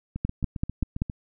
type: two click trains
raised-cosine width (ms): 5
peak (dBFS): -12 / -19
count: 5 / 8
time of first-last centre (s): 0.25-1.019 / 0.16-1.098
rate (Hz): 5.2 / 7.46
effects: none

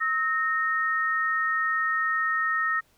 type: tone pair together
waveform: sine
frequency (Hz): 1290 / 1847.7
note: E6 / A#6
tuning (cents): -38 / -16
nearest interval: tritone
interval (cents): 622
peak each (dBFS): -26 / -25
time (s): 0-2.81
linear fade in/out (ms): 20
effects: pink hiss -64 dBFS RMS until 2.97 s

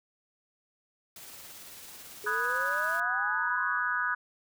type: noise with tremolo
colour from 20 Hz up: white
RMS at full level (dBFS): -46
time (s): 1.16-3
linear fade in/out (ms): 2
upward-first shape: sine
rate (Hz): 18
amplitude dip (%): 25
type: exponential sweep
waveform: sine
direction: up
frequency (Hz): 415.1 to 1174.7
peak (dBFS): -37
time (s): 2.24-3.79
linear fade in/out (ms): 2
type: chord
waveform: sine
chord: G# minor seventh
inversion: first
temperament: equal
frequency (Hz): 987.8 / 1244.5 / 1480 / 1661.2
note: B5 / D#6 / F#6 / G#6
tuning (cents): 0 / 0 / 0 / 0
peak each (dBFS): -36 / -33 / -30 / -33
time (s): 2.26-4.15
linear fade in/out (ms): 10
effects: none

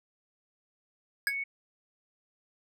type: tone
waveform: sine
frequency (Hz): 2217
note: C#7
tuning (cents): 0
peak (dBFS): -31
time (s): 1.27-1.44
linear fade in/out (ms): 10
type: tone with exponential decay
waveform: square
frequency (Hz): 1661.2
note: G#6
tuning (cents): 0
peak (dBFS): -22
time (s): 1.27-1.35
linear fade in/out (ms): 1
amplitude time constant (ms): 16
effects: none

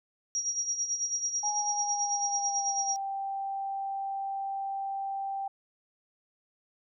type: tone with tremolo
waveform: sine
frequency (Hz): 5690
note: F8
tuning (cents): +31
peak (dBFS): -26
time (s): 0.35-2.96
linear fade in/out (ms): 0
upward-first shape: sine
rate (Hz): 9.1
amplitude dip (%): 65
type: tone with pitch glide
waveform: sine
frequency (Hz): 836 to 784.5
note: G#5 to G5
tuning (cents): +11 to +1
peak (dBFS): -31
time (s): 1.43-5.48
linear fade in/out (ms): 5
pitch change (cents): -110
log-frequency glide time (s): 1.53-3
effects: none

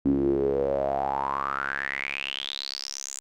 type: tone with band-pass filter sweep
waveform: sawtooth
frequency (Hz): 68.7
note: C#2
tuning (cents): -15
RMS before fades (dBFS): -28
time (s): 0.05-3.2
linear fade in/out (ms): 0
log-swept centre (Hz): 270 to 7500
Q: 8.8
effects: none

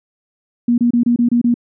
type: tone bursts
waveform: sine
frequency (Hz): 238.9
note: A#3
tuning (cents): +43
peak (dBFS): -10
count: 7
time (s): 0.68-1.542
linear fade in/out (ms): 5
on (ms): 100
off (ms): 27
effects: none

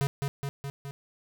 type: tone with echo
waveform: square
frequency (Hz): 139.7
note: C#3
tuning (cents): +14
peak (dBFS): -25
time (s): 0.01-0.07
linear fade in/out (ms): 0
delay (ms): 210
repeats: 4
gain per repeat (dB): -3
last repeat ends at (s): 0.91
effects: none

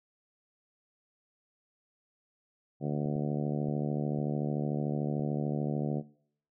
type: harmonic tone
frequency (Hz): 73.5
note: D2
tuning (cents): +2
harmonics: 2 / 3 / 4 / 5 / 6 / 7 / 8 / 9 / 10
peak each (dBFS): -32 / -36 / -38 / -40 / -42 / -43 / -44 / -45 / -46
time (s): 2.8-6.03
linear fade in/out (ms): 50
type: clicks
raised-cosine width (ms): 3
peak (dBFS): -38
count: 5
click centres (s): 3.059 / 3.159 / 3.686 / 4.19 / 5.197
effects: noise-tail reverb RT60 0.6 s tail -21 dB re dry

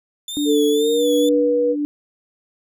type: tone with vibrato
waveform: sawtooth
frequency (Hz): 3520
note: A7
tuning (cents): 0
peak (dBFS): -24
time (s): 0.28-1.29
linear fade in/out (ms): 2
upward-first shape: sine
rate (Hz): 2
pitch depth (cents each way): 77
type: tone with tremolo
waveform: sine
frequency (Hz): 293.5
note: D4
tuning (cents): -1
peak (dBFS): -16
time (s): 0.37-1.85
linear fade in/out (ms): 0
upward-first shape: sine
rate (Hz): 1.4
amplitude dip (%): 60
type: tone with pitch glide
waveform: sine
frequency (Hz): 441.9 to 484.7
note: A4 to B4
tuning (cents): +7 to -32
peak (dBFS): -15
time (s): 0.45-1.76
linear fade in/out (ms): 50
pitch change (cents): +161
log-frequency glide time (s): 0.78-1.05
effects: none

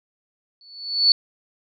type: tone with exponential growth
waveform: sine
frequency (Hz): 4450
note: C#8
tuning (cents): +6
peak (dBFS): -9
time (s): 0.61-1.12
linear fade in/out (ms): 1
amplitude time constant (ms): 110
effects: none

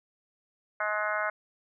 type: harmonic tone with a mistuned harmonic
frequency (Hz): 211.2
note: G#3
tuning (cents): +29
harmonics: 3 / 4 / 5 / 6 / 7 / 8 / 9 / 10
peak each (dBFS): -33 / -38 / -37 / -34 / -32 / -39 / -42 / -39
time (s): 0.8-1.3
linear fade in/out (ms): 5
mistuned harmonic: 9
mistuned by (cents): -19
effects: none

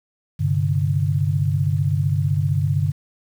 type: chord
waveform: sine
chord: G suspended fourth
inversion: none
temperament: equal with one note detuned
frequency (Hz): 98 / 130.81 / 146.32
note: G2 / C3 / D3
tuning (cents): 0 / 0 / -6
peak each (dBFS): -21 / -24 / -20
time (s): 0.39-2.92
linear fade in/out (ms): 20
effects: 8-bit

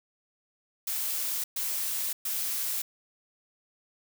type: noise bursts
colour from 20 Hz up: blue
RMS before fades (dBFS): -31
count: 3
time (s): 0.87-2.82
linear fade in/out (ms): 5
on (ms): 570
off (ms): 120
effects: none

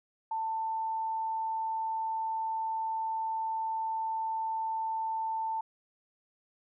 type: tone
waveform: sine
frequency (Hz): 890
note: A5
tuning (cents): +20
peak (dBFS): -30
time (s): 0.31-5.61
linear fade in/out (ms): 5
effects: none

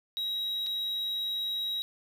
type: tone with dropouts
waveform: sine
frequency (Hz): 3835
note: A#7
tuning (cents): +48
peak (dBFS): -27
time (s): 0.17-1.82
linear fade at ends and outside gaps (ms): 0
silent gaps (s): 0.664-0.668
effects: tanh soft clip ceiling -29 dBFS + 9-bit

